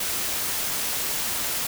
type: noise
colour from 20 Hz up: white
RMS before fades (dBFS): -27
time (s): 0-1.67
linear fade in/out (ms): 5
effects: none

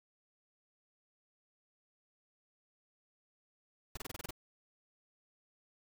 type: noise bursts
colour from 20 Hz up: pink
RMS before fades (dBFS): -42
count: 8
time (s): 3.95-4.308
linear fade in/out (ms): 5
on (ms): 22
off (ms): 26
effects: none

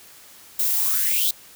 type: noise with high-pass filter sweep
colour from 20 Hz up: violet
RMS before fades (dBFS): -21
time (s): 0.59-1.31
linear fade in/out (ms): 5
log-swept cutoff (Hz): 460 to 3900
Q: 7.7
effects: white hiss -47 dBFS RMS until 1.55 s

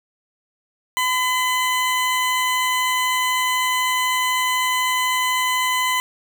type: tone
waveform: 20% pulse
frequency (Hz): 1012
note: B5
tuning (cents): +42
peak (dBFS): -13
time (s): 0.97-6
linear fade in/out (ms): 0
effects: 9-bit

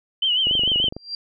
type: tone with vibrato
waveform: sine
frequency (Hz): 3013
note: F#7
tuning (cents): +31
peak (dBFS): -17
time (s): 0.22-0.89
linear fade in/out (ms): 5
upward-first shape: triangle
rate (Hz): 6.8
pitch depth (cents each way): 100
type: click train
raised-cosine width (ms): 2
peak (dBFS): -18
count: 13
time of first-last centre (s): 0.47-0.966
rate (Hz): 24.2
type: tone with exponential growth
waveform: sine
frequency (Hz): 4736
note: D8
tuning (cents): +14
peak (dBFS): -23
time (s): 0.93-1.15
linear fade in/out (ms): 2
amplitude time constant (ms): 47
effects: none

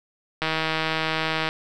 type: click train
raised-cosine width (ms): 0.3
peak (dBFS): -8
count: 171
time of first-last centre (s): 0.42-1.489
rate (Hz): 159
effects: none

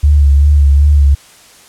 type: tone with vibrato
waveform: sine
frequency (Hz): 71.7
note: D2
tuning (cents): -41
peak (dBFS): -4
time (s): 0.03-1.15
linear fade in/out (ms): 10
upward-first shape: sine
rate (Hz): 2.6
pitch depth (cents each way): 44
effects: white hiss -41 dBFS RMS until 1.68 s + low-pass 10000 Hz 12 dB/octave

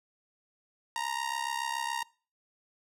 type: tone with amplitude modulation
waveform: sawtooth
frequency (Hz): 932.3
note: A#5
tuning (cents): 0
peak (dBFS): -24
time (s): 0.96-2.03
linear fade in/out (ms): 0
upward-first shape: sine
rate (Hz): 67.1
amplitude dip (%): 80
effects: noise-tail reverb RT60 0.4 s tail -24 dB re dry + low-pass 11000 Hz 12 dB/octave

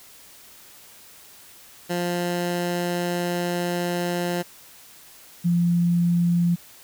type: tone pair in turn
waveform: 15% pulse / sine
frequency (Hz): 175.4 / 172.89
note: F3 / F3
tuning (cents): +8 / -17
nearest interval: unison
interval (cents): 25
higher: first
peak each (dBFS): -17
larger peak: neither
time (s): 1.89-4.43 / 5.44-6.56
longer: first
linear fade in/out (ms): 20
effects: white hiss -48 dBFS RMS until 6.83 s

